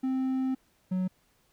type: tone pair in turn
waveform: triangle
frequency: 261.6 / 184.98 Hz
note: C4 / F#3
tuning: 0 / 0 cents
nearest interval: tritone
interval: 600 cents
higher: first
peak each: -24 dBFS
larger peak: neither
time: 0.03-0.55 / 0.91-1.08 s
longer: first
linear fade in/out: 10 ms
effects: pink hiss -68 dBFS RMS until 1.52 s